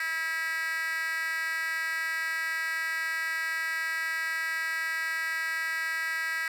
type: tone with high-pass filter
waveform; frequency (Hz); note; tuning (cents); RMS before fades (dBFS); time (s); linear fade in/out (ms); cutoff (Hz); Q
10% pulse; 323.9; E4; -30; -31; 0-6.48; 2; 1800; 5.1
effects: none